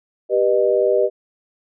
sine chord, G augmented, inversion none, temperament just, 392 / 490 / 612.5 Hz, G4 / B4 / D#5, 0 / -14 / -27 cents, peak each -18 dBFS, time 0.29-1.1 s, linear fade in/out 50 ms, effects none

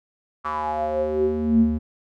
square tone with band-pass filter sweep, 76.7 Hz, D#2, 24 cents flat, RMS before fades -22 dBFS, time 0.44-1.79 s, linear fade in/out 20 ms, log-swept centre 1200 to 170 Hz, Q 7.4, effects none

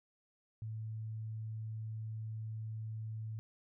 sine tone, 110 Hz, A2, in tune, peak -39 dBFS, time 0.62-3.39 s, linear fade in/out 0 ms, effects none

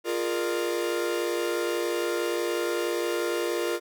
45% pulse chord, Bb dominant seventh, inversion second, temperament equal with one note detuned, 349.2 / 415.3 / 466.2 / 600.7 Hz, F4 / Ab4 / Bb4 / D5, 0 / 0 / 0 / +39 cents, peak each -29 / -35 / -30 / -35 dBFS, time 0.04-3.8 s, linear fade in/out 50 ms, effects none

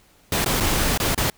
pink noise with dropouts, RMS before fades -21 dBFS, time 0.32-1.3 s, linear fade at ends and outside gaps 2 ms, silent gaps 0.446-0.46 / 0.602-0.606 / 0.976-1 / 1.147-1.177 s, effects pink hiss -56 dBFS RMS until 1.37 s

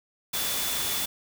sine tone in noise, 3471 Hz, A7, 24 cents flat, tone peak -35 dBFS, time 0.33-1.06 s, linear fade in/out 10 ms, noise white, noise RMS -29 dBFS, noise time 0.33-1.06 s, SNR -9 dB, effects none

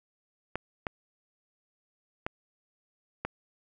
clicks, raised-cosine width 0.5 ms, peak -16 dBFS, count 4, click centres 0.556 / 0.868 / 2.265 / 3.25 s, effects none

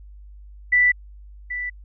sine tone with echo, 1975.5 Hz, B6, in tune, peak -13 dBFS, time 0.72-0.92 s, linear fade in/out 10 ms, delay 780 ms, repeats 1, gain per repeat -12 dB, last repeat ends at 1.7 s, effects added 50 Hz sine -40 dBFS peak until 1.84 s

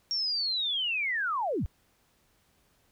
sine linear sweep, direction down, 5588 to 32.7 Hz, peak -27 dBFS, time 0.11-1.66 s, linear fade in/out 0 ms, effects pink hiss -68 dBFS RMS until 2.91 s

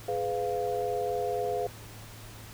sine chord, F diminished, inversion first, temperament just, 419.1 / 502.9 / 698.5 Hz, Ab4 / Cb5 / F5, +16 / +31 / 0 cents, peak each -32 dBFS, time 0.08-1.67 s, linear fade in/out 5 ms, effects added 109 Hz sine -47 dBFS peak until 2.53 s + pink hiss -48 dBFS RMS until 2.53 s

